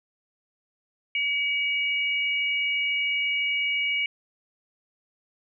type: tone pair together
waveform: sine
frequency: 2273 / 2881 Hz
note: C#7 / F#7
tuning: +43 / -47 cents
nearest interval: major third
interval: 410 cents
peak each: -24 / -29 dBFS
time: 1.15-4.06 s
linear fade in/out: 2 ms
effects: none